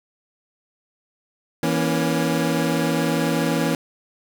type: chord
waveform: 25% pulse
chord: A# diminished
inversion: second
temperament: equal with one note detuned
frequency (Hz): 164.81 / 236.9 / 277.2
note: E3 / A#3 / C#4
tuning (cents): 0 / +28 / 0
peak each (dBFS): -19 / -21 / -20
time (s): 1.63-3.75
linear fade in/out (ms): 2
effects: none